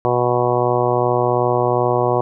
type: harmonic tone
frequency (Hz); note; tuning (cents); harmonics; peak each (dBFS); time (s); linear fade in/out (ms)
122.6; B2; -12; 1 / 2 / 3 / 4 / 5 / 6 / 7 / 8 / 9; -23 / -30 / -20 / -21 / -22 / -22 / -27 / -24 / -27; 0.05-2.21; 0
effects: none